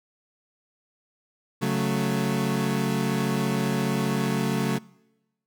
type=chord; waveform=30% pulse; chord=F# minor; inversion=second; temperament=equal; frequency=138.59 / 185 / 220 Hz; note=C#3 / F#3 / A3; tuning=0 / 0 / 0 cents; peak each=-25 dBFS; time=1.61-4.79 s; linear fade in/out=20 ms; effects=noise-tail reverb RT60 1.0 s tail -24 dB re dry